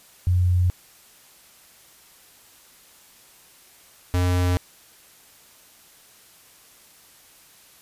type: tone pair in turn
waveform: sine / square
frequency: 89.7 / 89.7 Hz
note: F2 / F2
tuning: +47 / +47 cents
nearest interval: unison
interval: 0 cents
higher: neither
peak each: -16 / -19 dBFS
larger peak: first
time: 0.27-0.7 / 4.14-4.57 s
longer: neither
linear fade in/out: 0 ms
effects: white hiss -52 dBFS RMS until 7.81 s + resampled to 32000 Hz